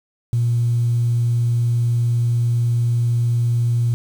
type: tone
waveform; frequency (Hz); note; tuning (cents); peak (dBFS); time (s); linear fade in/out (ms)
sine; 118.6; A#2; +30; -14; 0.33-3.94; 0
effects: tanh soft clip ceiling -10 dBFS + 7-bit